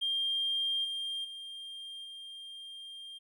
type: tone with level steps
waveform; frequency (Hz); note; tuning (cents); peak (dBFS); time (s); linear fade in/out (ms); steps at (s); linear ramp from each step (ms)
triangle; 3198; G7; +34; -26 / -32 / -40 / -42; 0.01-3.19; 20; 0.84 / 1.24 / 2.04; 10
effects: tanh soft clip ceiling -26 dBFS